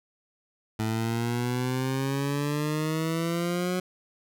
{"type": "exponential sweep", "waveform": "20% pulse", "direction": "up", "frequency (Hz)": [109, 183.5], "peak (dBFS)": -21, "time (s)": [0.79, 3.8], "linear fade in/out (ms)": 5, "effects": []}